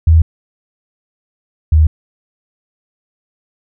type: tone pair in turn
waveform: sine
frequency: 81 / 77.93 Hz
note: E2 / D#2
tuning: -30 / +3 cents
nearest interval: minor second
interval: 67 cents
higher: first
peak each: -4 / -5 dBFS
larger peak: first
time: 0.07-0.22 / 1.72-1.87 s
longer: neither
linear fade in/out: 5 ms
effects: none